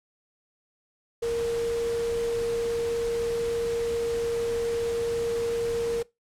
sine tone in noise, 466.2 Hz, A#4, in tune, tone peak -24 dBFS, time 1.22-6.03 s, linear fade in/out 10 ms, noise pink, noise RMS -39 dBFS, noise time 1.22-6.03 s, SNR +12 dB, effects noise-tail reverb RT60 0.2 s tail -21 dB re dry + low-pass 10000 Hz 12 dB/octave

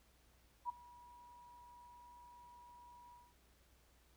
sine tone with ADSR envelope, 968 Hz, B5, 35 cents flat, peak -35 dBFS, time 0.65-3.35 s, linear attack 43 ms, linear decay 11 ms, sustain -22 dB, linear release 220 ms, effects added 60 Hz sine -70 dBFS peak until 4.16 s + pink hiss -72 dBFS RMS until 4.16 s

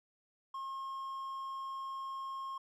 triangle tone, 1075 Hz, C6, 47 cents sharp, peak -37 dBFS, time 0.54-2.58 s, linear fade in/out 5 ms, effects none

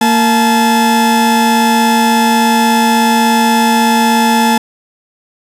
40% pulse tone pair together, 230.3 / 864.7 Hz, A#3 / A5, -21 / -30 cents, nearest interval octave + major seventh, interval 2291 cents, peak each -10 dBFS, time 0.01-4.58 s, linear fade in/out 5 ms, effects resampled to 32000 Hz + 7-bit

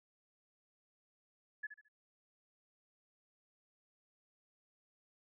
sine tone with echo, 1707 Hz, G#6, 47 cents sharp, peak -38 dBFS, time 1.63-1.67 s, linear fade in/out 10 ms, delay 72 ms, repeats 3, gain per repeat -10 dB, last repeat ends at 1.886 s, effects none

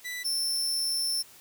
sawtooth tone pair in turn, 1980 / 5361 Hz, B6 / E8, +4 / +28 cents, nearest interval octave + perfect fourth, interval 1724 cents, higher second, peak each -30 / -24 dBFS, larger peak second, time 0.04-0.24 / 0.24-1.23 s, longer second, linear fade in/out 20 ms, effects white hiss -53 dBFS RMS until 1.4 s

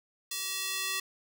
square tone with high-pass filter sweep, 382.1 Hz, G4, 44 cents flat, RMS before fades -34 dBFS, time 0.31-1 s, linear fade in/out 5 ms, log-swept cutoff 4100 to 2100 Hz, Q 0.79, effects none

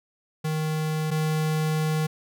square tone pair in turn, 155.9 / 155.9 Hz, D#3 / D#3, +4 / +4 cents, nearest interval unison, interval 0 cents, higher neither, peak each -25 / -23 dBFS, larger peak second, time 0.44-1.11 / 1.11-2.07 s, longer second, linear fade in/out 10 ms, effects none

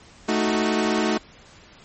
sawtooth chord, D# diminished, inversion second, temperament equal, 220 / 311.1 / 370 Hz, A3 / D#4 / F#4, 0 / 0 / 0 cents, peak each -19 / -21 / -21 dBFS, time 0.28-1.18 s, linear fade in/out 10 ms, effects pink hiss -49 dBFS RMS until 1.84 s + MP3 32 kbps

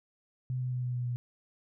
sine tone with pitch steps, 127.4 / 126.3 / 125.21 / 124.13 / 123.06 / 122 Hz, C3 / B2 / B2 / B2 / B2 / B2, -46 / +39 / +24 / +9 / -6 / -21 cents, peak -30 dBFS, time 0.5-1.16 s, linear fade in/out 0 ms, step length 110 ms, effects none

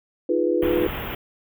sine chord, F half-diminished seventh, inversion third, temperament equal, 311.1 / 349.2 / 415.3 / 493.9 Hz, Eb4 / F4 / Ab4 / Cb5, 0 / 0 / 0 / 0 cents, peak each -25 / -22 / -27 / -23 dBFS, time 0.29-0.87 s, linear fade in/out 5 ms
pink band-stop noise, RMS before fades -30 dBFS, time 0.62-1.15 s, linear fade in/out 5 ms, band 3400 to 13000 Hz, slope 96 dB/octave
effects none

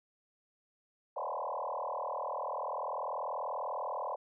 sine tone with frequency modulation, 792 Hz, G5, 18 cents sharp, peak -34 dBFS, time 1.16-4.16 s, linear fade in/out 10 ms, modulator 40.3 Hz, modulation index 6.5, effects none

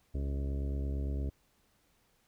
harmonic tone with a mistuned harmonic, 68.8 Hz, C#2, 12 cents flat, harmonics 1 / 2 / 3 / 4 / 5 / 6 / 7 / 8 / 9, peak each -32 / -42 / -48 / -44 / -51 / -49 / -55 / -56 / -55 dBFS, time 0.14-1.3 s, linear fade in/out 10 ms, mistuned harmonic 9, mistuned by +35 cents, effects pink hiss -71 dBFS RMS until 2.27 s

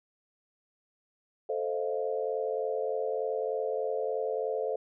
sine chord, F dominant seventh, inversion first, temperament equal with one note detuned, 440 / 523.3 / 622.3 / 692.8 Hz, A4 / C5 / Eb5 / F5, 0 / 0 / 0 / -14 cents, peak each -32 / -33 / -37 / -38 dBFS, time 1.49-4.76 s, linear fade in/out 5 ms, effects none

